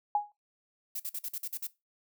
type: tone with exponential decay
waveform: sine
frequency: 829 Hz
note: G#5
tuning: 3 cents flat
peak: -21 dBFS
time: 0.15-0.32 s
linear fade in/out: 2 ms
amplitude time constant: 36 ms
type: noise bursts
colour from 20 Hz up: violet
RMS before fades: -36 dBFS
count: 8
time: 0.95-1.67 s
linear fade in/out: 5 ms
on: 48 ms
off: 48 ms
effects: noise-tail reverb RT60 0.2 s tail -17 dB re dry